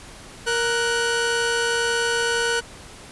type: tone pair together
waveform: sawtooth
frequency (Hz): 467.4 / 1483.9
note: A#4 / F#6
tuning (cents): +5 / +5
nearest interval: octave + minor sixth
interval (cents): 2000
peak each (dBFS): -19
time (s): 0.46-2.61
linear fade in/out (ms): 20
effects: pink hiss -42 dBFS RMS until 3.11 s + resampled to 24000 Hz